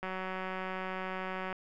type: click train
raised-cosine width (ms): 0.5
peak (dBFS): -23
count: 281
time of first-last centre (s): 0.03-1.527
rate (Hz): 187
effects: none